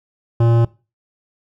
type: tone with hard clipping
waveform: sine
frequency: 116.54 Hz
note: A#2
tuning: in tune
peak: -13 dBFS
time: 0.4-0.65 s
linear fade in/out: 5 ms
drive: 15 dB
effects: noise-tail reverb RT60 0.3 s tail -21 dB re dry